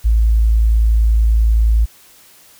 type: tone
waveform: sine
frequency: 55.3 Hz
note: A1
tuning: 9 cents sharp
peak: -9 dBFS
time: 0.04-1.86 s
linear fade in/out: 20 ms
effects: white hiss -46 dBFS RMS until 2.59 s